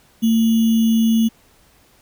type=tone with sample-and-hold; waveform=sine; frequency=225.1 Hz; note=A3; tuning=40 cents sharp; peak=-12 dBFS; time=0.22-1.29 s; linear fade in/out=20 ms; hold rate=3150 Hz; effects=pink hiss -54 dBFS RMS until 2.01 s